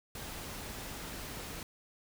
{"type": "noise", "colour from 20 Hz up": "pink", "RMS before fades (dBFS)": -43, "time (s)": [0.15, 1.63], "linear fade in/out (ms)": 2, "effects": []}